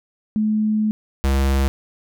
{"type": "tone pair in turn", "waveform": ["sine", "square"], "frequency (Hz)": [214.7, 67.78], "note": ["A3", "C#2"], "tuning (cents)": [-42, -38], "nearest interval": "octave + minor sixth", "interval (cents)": 1996, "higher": "first", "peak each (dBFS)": -16, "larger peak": "neither", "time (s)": [[0.36, 0.91], [1.24, 1.68]], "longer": "first", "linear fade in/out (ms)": 0, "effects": []}